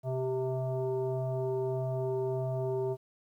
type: tone with frequency modulation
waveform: sine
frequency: 130.81 Hz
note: C3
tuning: in tune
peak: -29 dBFS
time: 0.03-2.97 s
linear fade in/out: 50 ms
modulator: 260 Hz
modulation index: 2.1
effects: 11-bit